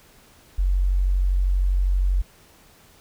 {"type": "tone", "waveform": "sine", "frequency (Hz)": 46.29, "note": "F#1", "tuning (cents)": 2, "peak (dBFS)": -17, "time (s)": [0.58, 2.22], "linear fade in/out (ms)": 10, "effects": ["pink hiss -53 dBFS RMS until 3 s"]}